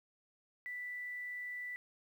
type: tone with quantisation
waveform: sine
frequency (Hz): 1975.5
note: B6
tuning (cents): 0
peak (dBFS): -40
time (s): 0.66-1.76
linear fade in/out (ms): 0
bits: 11
effects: none